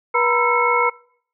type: tone cluster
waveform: sine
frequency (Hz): 482.8 / 939 / 1005 / 1334 / 2186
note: B4 / A#5 / B5 / E6 / C#7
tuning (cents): -39 / +12 / +30 / +20 / -25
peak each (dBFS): -21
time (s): 0.14-0.9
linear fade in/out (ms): 10
effects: noise-tail reverb RT60 0.6 s tail -25 dB re dry